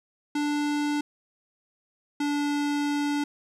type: tone pair in turn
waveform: square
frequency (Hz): 293.7 / 290.3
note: D4 / D4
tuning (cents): 0 / -20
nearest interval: unison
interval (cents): 20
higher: first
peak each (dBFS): -25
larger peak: neither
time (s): 0.35-1.01 / 2.2-3.24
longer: second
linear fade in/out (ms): 5
effects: low-pass 8000 Hz 12 dB/octave + 11-bit